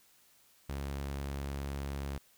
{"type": "tone", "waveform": "sawtooth", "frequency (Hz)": 69.6, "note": "C#2", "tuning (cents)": 8, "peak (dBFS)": -32, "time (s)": [0.69, 2.18], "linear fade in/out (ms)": 5, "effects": ["white hiss -65 dBFS RMS until 2.37 s"]}